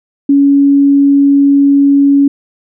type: tone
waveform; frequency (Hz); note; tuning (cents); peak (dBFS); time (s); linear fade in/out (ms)
sine; 280.4; C#4; +20; -4; 0.29-2.28; 5
effects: none